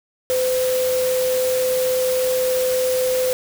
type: tone in noise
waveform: sine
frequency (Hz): 510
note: C5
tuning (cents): -44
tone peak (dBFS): -17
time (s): 0.3-3.33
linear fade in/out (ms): 0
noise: white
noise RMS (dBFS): -28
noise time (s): 0.3-3.33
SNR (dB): +8
effects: none